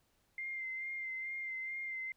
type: tone with vibrato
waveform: sine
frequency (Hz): 2093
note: C7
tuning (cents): 0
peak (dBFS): -38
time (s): 0.38-2.12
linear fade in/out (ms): 2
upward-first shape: sine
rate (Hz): 2.3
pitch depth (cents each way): 25
effects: pink hiss -75 dBFS RMS until 2.16 s